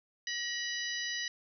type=harmonic tone with a mistuned harmonic; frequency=984 Hz; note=B5; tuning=7 cents flat; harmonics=2 / 3 / 4 / 5 / 6; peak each=-37 / -41 / -42 / -41 / -43 dBFS; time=0.27-1.28 s; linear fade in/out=2 ms; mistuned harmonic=2; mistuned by=-59 cents; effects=none

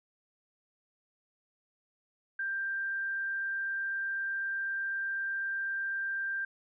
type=tone; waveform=sine; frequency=1582 Hz; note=G6; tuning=15 cents sharp; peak=-31 dBFS; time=2.39-6.45 s; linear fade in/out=5 ms; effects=none

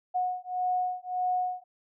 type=beating tone pair; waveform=sine; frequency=729 / 730.7 Hz; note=F#5 / F#5; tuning=-26 / -22 cents; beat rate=1.7 Hz; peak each=-30 dBFS; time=0.14-1.64 s; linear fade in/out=20 ms; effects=none

